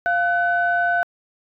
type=tone pair together; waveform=sine; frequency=698.5 / 1505.1 Hz; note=F5 / F#6; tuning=0 / +29 cents; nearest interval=octave + minor second; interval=1329 cents; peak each=-19 dBFS; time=0.06-1.03 s; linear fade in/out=0 ms; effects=tanh soft clip ceiling -9 dBFS